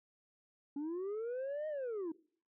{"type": "linear two-way sweep", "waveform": "sine", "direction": "up then down", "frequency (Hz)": [277.2, 626, 308.1], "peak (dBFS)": -34, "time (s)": [0.76, 2.12], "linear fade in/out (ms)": 5, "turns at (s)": 1.68, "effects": ["noise-tail reverb RT60 0.5 s tail -23 dB re dry", "tanh soft clip ceiling -36 dBFS"]}